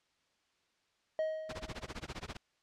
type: tone with exponential decay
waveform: triangle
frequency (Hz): 630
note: D#5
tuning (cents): +21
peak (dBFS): -27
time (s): 1.19-2.02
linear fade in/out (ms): 1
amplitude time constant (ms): 180
type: noise with tremolo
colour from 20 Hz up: pink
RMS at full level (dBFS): -40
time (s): 1.49-2.37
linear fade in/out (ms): 5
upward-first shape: sine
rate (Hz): 15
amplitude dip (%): 100
effects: white hiss -75 dBFS RMS until 2.62 s + low-pass 5000 Hz 12 dB/octave